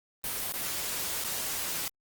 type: noise with dropouts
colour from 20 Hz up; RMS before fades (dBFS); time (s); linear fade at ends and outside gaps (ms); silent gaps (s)
white; -33; 0.24-1.88; 1; 0.523-0.538 / 1.24-1.245
effects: Opus 24 kbps